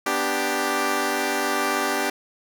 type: chord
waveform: 10% pulse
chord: G major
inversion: first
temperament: equal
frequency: 246.9 / 293.7 / 392 Hz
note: B3 / D4 / G4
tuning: 0 / 0 / 0 cents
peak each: -21 / -18 / -16 dBFS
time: 0.06-2.1 s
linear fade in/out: 5 ms
effects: none